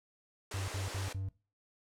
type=band-pass noise; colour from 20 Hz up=pink; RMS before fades=-44 dBFS; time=0.51-1.13 s; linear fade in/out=5 ms; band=320 to 10000 Hz; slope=24 dB/octave
type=tone bursts; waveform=triangle; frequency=96.2 Hz; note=G2; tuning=32 cents flat; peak=-33 dBFS; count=4; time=0.54-1.286 s; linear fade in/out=0 ms; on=140 ms; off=62 ms
effects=noise-tail reverb RT60 0.3 s tail -18 dB re dry